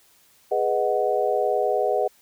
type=chord; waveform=sine; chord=G# minor seventh; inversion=none; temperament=equal; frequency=415.3 / 493.9 / 622.3 / 740 Hz; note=G#4 / B4 / D#5 / F#5; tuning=0 / 0 / 0 / 0 cents; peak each=-25 dBFS; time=0.51-2.08 s; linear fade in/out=10 ms; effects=white hiss -58 dBFS RMS until 2.21 s